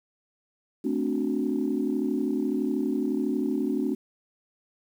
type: chord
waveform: sine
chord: D dominant seventh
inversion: second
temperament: equal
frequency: 220 / 261.6 / 293.7 / 370 Hz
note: A3 / C4 / D4 / F#4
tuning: 0 / 0 / 0 / 0 cents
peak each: -30 / -28 / -28 / -31 dBFS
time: 0.84-3.95 s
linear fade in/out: 10 ms
effects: tanh soft clip ceiling -15 dBFS + 9-bit